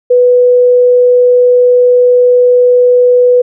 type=tone; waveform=sine; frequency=493.9 Hz; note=B4; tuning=in tune; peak=-3 dBFS; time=0.1-3.42 s; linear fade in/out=10 ms; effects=none